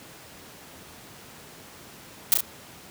blue noise with echo, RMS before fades -17 dBFS, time 2.32-2.34 s, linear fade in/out 0 ms, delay 33 ms, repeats 2, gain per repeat -4 dB, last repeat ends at 2.406 s, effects pink hiss -46 dBFS RMS until 2.9 s + high-pass 100 Hz 12 dB/octave

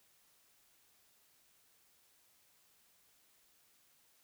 silence, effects white hiss -70 dBFS RMS until 4.23 s

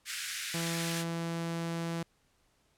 pink high-pass noise, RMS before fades -37 dBFS, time 0.05-1.05 s, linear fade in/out 50 ms, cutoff 1500 Hz, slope 48 dB/octave
sawtooth tone, 167.2 Hz, E3, 25 cents sharp, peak -29 dBFS, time 0.54-2.03 s, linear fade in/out 5 ms
effects pink hiss -71 dBFS RMS until 2.77 s + low-pass 11000 Hz 12 dB/octave

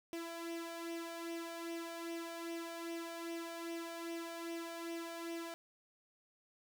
sawtooth tone with flanger, 335 Hz, E4, 28 cents sharp, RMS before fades -44 dBFS, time 0.13-5.54 s, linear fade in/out 0 ms, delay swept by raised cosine 0.34 to 1.33 ms, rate 2.5 Hz, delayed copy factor +0.6, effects none

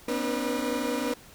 30% pulse tone cluster, 244.6 / 267.9 / 298.9 / 484.2 Hz, B3 / C4 / D4 / B4, -16 / +41 / +31 / -34 cents, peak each -30 dBFS, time 0.08-1.14 s, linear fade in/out 5 ms, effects pink hiss -51 dBFS RMS until 1.34 s

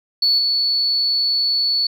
sine tone with level steps, 4435 Hz, C#8, in tune, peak -12 / -15 dBFS, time 0.22-1.87 s, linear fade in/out 5 ms, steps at 0.38 s, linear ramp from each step 10 ms, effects tanh soft clip ceiling -8 dBFS

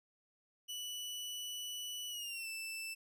sawtooth tone with pitch glide, 2960 to 2652 Hz, F#7 to E7, 0 to +10 cents, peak -38 dBFS, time 0.68-2.95 s, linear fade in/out 20 ms, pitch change -190 cents, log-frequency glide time 2.09-2.48 s, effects none

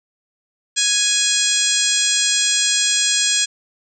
harmonic tone with a mistuned harmonic, 830.6 Hz, G#5, in tune, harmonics 2 / 3 / 4 / 5 / 6 / 7 / 8 / 9 / 10, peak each -27 / -26 / -21 / -24 / -25 / -25 / -24 / -21 / -27 dBFS, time 0.76-3.46 s, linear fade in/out 20 ms, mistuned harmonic 8, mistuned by +23 cents, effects none

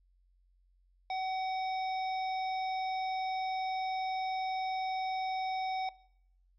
harmonic tone with a mistuned harmonic, 755 Hz, F#5, 35 cents sharp, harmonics 1 / 3 / 5 / 7, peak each -33 / -43 / -47 / -50 dBFS, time 1.1-5.89 s, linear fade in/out 2 ms, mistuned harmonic 5, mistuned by -22 cents, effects noise-tail reverb RT60 0.7 s tail -21 dB re dry + added 45 Hz sine -65 dBFS peak until 6.58 s

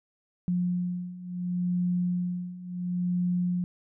sine beating tone pair, 177.8 / 178.51 Hz, F3 / F3, +31 / +38 cents, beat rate 0.71 Hz, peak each -31 / -28 dBFS, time 0.48-3.64 s, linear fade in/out 0 ms, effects none

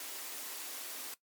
white high-pass noise, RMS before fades -43 dBFS, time 0-1.14 s, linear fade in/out 2 ms, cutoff 240 Hz, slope 96 dB/octave, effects noise-tail reverb RT60 0.1 s tail -17 dB re dry + MP3 96 kbps

